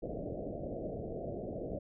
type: low-pass noise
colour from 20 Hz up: white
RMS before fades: -40 dBFS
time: 0.02-1.79 s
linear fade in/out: 10 ms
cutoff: 680 Hz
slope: 96 dB/octave
effects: none